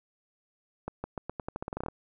accelerating click train, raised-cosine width 1 ms, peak -20 dBFS, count 15, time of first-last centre 0.88-1.885 s, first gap 160 ms, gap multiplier 0.86, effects none

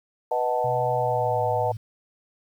sine chord, B dominant seventh, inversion none, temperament equal, 493.9 / 622.3 / 740 / 880 Hz, B4 / D#5 / F#5 / A5, 0 / 0 / 0 / 0 cents, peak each -27 dBFS, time 0.31-1.72 s, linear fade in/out 5 ms
sine tone with pitch glide, 125.3 to 110.35 Hz, B2 to A2, +25 to +5 cents, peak -30 dBFS, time 0.64-1.77 s, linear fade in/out 5 ms, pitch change -220 cents, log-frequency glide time 0.95-1.5 s
effects 9-bit

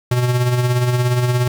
square tone with tremolo, 123.47 Hz, B2, in tune, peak -13 dBFS, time 0.11-1.48 s, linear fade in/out 5 ms, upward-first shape sine, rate 17 Hz, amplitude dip 45%, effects 8-bit

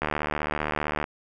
click train, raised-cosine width 0.5 ms, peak -11 dBFS, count 78, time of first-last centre 0.02-1.041 s, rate 75.4 Hz, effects none

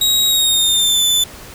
sawtooth tone with pitch glide, 3808 to 3512 Hz, A#7 to A7, +36 to -4 cents, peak -9 dBFS, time 0.01-1.24 s, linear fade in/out 5 ms, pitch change -140 cents, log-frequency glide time 0.27-1.02 s, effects pink hiss -36 dBFS RMS until 1.54 s

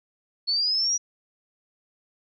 sine linear sweep, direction up, 4360 to 5830 Hz, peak -21 dBFS, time 0.47-0.98 s, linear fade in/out 20 ms, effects none

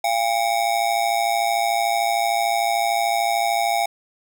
square ring-modulated tone, 747 Hz, F#5, 16 cents sharp, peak -16 dBFS, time 0.04-3.86 s, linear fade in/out 5 ms, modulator 56.7 Hz, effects none

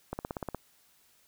click train, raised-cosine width 1 ms, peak -20 dBFS, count 8, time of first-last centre 0.13-0.547 s, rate 16.8 Hz, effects white hiss -65 dBFS RMS until 1.27 s

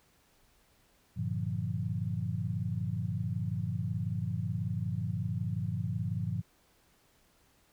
sine chord, G minor seventh, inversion none, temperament equal with one note detuned, 98 / 116.54 / 149.23 / 174.61 Hz, G2 / Bb2 / D3 / F3, 0 / 0 / +28 / 0 cents, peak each -36 / -35 / -38 / -37 dBFS, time 1.16-6.42 s, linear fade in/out 20 ms, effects pink hiss -67 dBFS RMS until 7.72 s

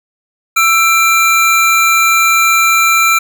square tone pair together, 1332 / 2373 Hz, E6 / D7, +18 / +17 cents, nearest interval minor seventh, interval 999 cents, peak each -11 dBFS, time 0.56-3.19 s, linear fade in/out 10 ms, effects none

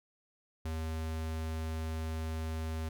square tone, 80 Hz, D#2, 49 cents sharp, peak -35 dBFS, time 0.65-2.89 s, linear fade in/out 5 ms, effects none

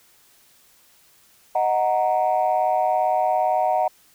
sine chord, D# minor, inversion none, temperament equal, 622.3 / 740 / 932.3 Hz, D#5 / F#5 / A#5, 0 / 0 / 0 cents, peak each -22 / -19 / -24 dBFS, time 1.55-3.88 s, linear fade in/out 5 ms, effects tanh soft clip ceiling -11 dBFS + white hiss -56 dBFS RMS until 4.14 s

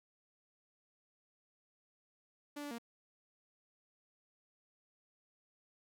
sawtooth tone with pitch steps, 291.4 / 289.8 / 233.8 Hz, D4 / D4 / A#3, -13 / -23 / +5 cents, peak -38 dBFS, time 2.56-2.785 s, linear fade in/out 10 ms, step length 75 ms, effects none

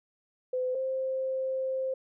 sine tone pair in turn, 508 / 525.3 Hz, B4 / C5, +49 / +7 cents, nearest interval minor second, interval 58 cents, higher second, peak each -27 / -28 dBFS, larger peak first, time 0.53-0.75 / 0.75-1.94 s, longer second, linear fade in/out 5 ms, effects none

